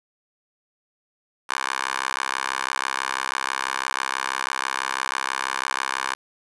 10% pulse tone with high-pass filter, 66.1 Hz, C2, 18 cents sharp, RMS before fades -27 dBFS, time 1.49-6.15 s, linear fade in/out 10 ms, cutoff 1200 Hz, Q 2.3, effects resampled to 24000 Hz + 8-bit

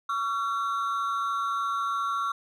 triangle ring-modulated tone, 1244.5 Hz, D#6, in tune, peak -21 dBFS, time 0.09-2.32 s, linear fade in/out 5 ms, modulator 117 Hz, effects none

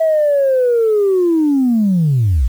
sine linear sweep, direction down, 653 to 51.91 Hz, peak -9 dBFS, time 0-2.48 s, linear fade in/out 10 ms, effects tanh soft clip ceiling -7 dBFS + 7-bit

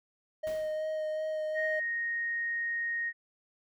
triangle tone with vibrato, 622.3 Hz, D#5, in tune, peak -29 dBFS, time 0.43-1.8 s, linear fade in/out 10 ms, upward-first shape sine, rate 2.7 Hz, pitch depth 12 cents each way
pink noise with exponential decay, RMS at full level -46 dBFS, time 0.47-1.03 s, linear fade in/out 0 ms, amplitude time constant 120 ms
sine tone, 1864.7 Hz, A#6, in tune, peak -30 dBFS, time 1.54-3.13 s, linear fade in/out 50 ms
effects none

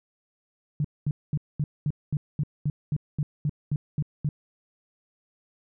sine tone bursts, 147.5 Hz, D3, 8 cents sharp, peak -22 dBFS, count 14, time 0.8-4.29 s, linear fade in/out 2 ms, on 45 ms, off 220 ms, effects none

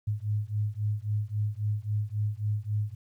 sine beating tone pair, 103.5 / 107.2 Hz, G#2 / A2, -5 / -45 cents, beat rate 3.7 Hz, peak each -30 dBFS, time 0.07-2.95 s, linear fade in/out 10 ms, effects 11-bit

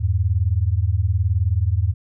sine beating tone pair, 83 / 102 Hz, E2 / G#2, +12 / -31 cents, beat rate 19 Hz, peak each -19 dBFS, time 0-1.94 s, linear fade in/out 20 ms, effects none

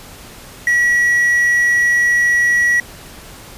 triangle tone with quantisation, 1928 Hz, B6, 42 cents flat, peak -9 dBFS, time 0.67-2.8 s, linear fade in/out 2 ms, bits 6, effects pink hiss -37 dBFS RMS until 3.57 s + resampled to 32000 Hz

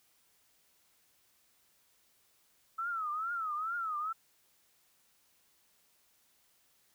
sine tone with vibrato, 1300 Hz, E6, 24 cents flat, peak -33 dBFS, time 2.78-4.13 s, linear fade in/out 10 ms, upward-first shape triangle, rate 2.3 Hz, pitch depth 170 cents each way, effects white hiss -70 dBFS RMS until 6.94 s

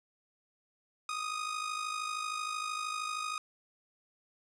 sawtooth tone with amplitude modulation, 1244.5 Hz, D#6, in tune, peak -28 dBFS, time 1.09-3.38 s, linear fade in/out 2 ms, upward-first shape sine, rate 53 Hz, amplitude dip 60%, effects resampled to 22050 Hz

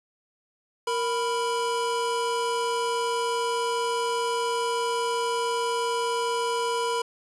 square tone pair together, 466.2 / 988.6 Hz, A#4 / B5, 0 / +1 cents, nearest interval octave + minor second, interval 1301 cents, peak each -28 dBFS, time 0.87-7.02 s, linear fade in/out 5 ms, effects resampled to 24000 Hz + 8-bit

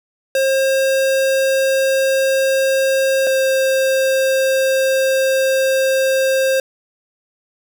square tone pair in turn, 535 / 530.7 Hz, C5 / C5, +38 / +24 cents, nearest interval unison, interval 14 cents, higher first, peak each -14 dBFS, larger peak neither, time 0.35-3.27 / 3.27-6.6 s, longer second, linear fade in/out 2 ms, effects none

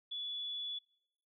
sine tone, 3427 Hz, A7, 46 cents flat, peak -38 dBFS, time 0.11-0.79 s, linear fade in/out 10 ms, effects noise-tail reverb RT60 0.8 s tail -24 dB re dry

